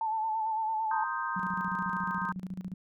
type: tone with vibrato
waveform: sine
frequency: 880 Hz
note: A5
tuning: in tune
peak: -28 dBFS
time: 0.01-1.04 s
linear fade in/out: 2 ms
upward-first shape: sine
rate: 8.9 Hz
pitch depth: 41 cents each way
type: chord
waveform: sine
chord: C minor seventh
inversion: third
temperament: equal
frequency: 932.3 / 1046.5 / 1244.5 / 1568 Hz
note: Bb5 / C6 / Eb6 / G6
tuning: 0 / 0 / 0 / 0 cents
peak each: -36 dBFS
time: 0.91-2.32 s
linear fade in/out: 2 ms
type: tone with tremolo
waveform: sine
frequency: 185 Hz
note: F#3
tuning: in tune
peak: -33 dBFS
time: 1.36-2.74 s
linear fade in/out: 5 ms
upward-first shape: square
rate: 14 Hz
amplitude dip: 80%
effects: none